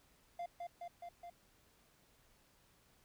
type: tone with echo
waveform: triangle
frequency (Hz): 695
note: F5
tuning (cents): -9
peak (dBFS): -38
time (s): 0.39-0.46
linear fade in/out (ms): 5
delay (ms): 210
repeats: 4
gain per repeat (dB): -2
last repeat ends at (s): 1.3
effects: pink hiss -70 dBFS RMS until 3.04 s